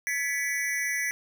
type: tone with amplitude modulation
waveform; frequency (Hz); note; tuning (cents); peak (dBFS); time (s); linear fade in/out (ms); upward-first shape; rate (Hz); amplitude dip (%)
square; 1975.5; B6; 0; -23; 0.07-1.11; 0; sine; 277; 100
effects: none